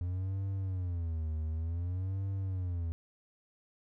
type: tone with vibrato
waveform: triangle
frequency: 87.31 Hz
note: F2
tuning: in tune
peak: -30 dBFS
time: 0.01-2.92 s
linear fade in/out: 0 ms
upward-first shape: sine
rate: 0.55 Hz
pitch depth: 190 cents each way
effects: none